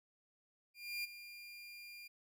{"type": "tone with ADSR envelope", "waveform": "30% pulse", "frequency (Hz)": 2400, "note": "D7", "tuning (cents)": 37, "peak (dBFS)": -35, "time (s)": [0.74, 2.08], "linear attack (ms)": 300, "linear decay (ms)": 18, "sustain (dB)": -13, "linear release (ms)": 11, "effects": []}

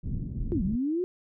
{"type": "low-pass noise", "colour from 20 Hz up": "pink", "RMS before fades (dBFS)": -32, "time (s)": [0.03, 0.76], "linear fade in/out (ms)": 10, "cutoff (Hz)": 230, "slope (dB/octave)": 24}
{"type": "linear two-way sweep", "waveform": "sine", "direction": "down then up", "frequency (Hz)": [372.9, 175.3, 372.9], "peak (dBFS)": -25, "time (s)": [0.52, 1.04], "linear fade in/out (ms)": 0, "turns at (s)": 0.63}
{"effects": []}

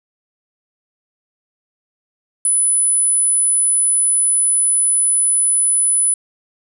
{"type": "tone", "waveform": "sine", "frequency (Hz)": 9990, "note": "D#9", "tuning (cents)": 6, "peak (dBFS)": -12, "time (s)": [2.45, 6.14], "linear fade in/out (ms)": 2, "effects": []}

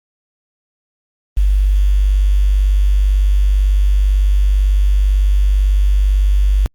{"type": "tone with quantisation", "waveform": "sine", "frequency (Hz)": 49, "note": "G1", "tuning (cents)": 0, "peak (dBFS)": -9, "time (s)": [1.37, 6.66], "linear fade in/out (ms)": 0, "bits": 6, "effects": ["Opus 24 kbps"]}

